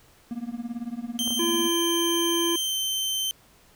triangle tone with tremolo, 236.3 Hz, A#3, 24 cents sharp, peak -24 dBFS, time 0.31-1.69 s, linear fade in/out 0 ms, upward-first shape triangle, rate 18 Hz, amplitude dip 100%
sawtooth tone with pitch glide, 3133 to 3102 Hz, G7 to G7, -2 to -19 cents, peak -22 dBFS, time 1.19-3.31 s, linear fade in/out 0 ms, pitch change -17 cents, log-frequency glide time 2.58-2.75 s
clicks, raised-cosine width 1 ms, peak -25 dBFS, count 2, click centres 1.277 / 1.306 s
harmonic tone, 339.4 Hz, F4, 49 cents flat, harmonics 1 / 3 / 5 / 7, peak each -24 / -32 / -40 / -42 dBFS, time 1.39-2.56 s, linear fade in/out 5 ms
effects pink hiss -57 dBFS RMS until 3.75 s

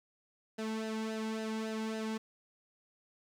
sawtooth tone with flanger, 220 Hz, A3, in tune, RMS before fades -37 dBFS, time 0.58-2.18 s, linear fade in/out 10 ms, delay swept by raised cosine 0.87 to 1.7 ms, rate 3.6 Hz, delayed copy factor -0.7, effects low-pass 8000 Hz 12 dB/octave + 10-bit

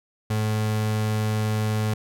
35% pulse tone with vibrato, 107.9 Hz, A2, 33 cents flat, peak -20 dBFS, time 0.3-1.94 s, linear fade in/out 5 ms, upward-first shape triangle, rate 20 Hz, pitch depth 9 cents each way, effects none

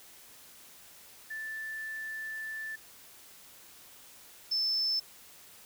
sine tone pair in turn, 1760 / 5274 Hz, A6 / E8, 0 / 0 cents, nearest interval octave + perfect fifth, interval 1900 cents, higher second, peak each -36 / -27 dBFS, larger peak second, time 1.3-2.76 / 4.51-5 s, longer first, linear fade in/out 10 ms, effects white hiss -54 dBFS RMS until 5.65 s

